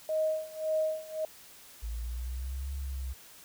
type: tone with tremolo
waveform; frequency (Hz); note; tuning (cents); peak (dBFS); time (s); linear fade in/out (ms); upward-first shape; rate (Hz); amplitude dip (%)
sine; 627; D#5; +13; -25; 0.09-1.25; 2; sine; 1.8; 90
type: exponential two-way sweep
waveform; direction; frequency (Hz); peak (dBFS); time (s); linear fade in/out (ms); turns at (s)
sine; up then down; 54.9 to 69.3 to 64.3; -33; 1.82-3.14; 20; 2.73
effects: white hiss -53 dBFS RMS until 3.44 s